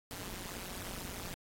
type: noise with amplitude modulation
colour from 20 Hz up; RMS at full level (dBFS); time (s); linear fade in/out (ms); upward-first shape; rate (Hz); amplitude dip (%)
pink; -39; 0.11-1.34; 0; sine; 184; 95
effects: AAC 64 kbps